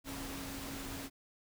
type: tone in noise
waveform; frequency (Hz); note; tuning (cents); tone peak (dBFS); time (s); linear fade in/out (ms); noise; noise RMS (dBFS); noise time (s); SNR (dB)
sine; 273; C#4; -26; -45; 0.04-1.1; 50; pink; -44; 0.04-1.1; -4
effects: none